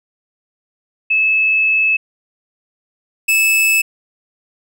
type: tone pair in turn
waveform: sine / 45% pulse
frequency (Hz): 2602 / 2614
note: E7 / E7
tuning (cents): -23 / -15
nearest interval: unison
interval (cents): 8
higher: second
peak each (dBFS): -11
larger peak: neither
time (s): 1.1-1.97 / 3.28-3.82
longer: first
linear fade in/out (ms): 10
effects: none